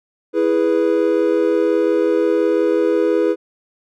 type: chord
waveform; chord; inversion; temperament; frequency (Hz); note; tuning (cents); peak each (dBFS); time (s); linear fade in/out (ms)
triangle; E major; none; equal; 329.6 / 415.3 / 493.9; E4 / G#4 / B4; 0 / 0 / 0; -16; 0.33-3.36; 50
effects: none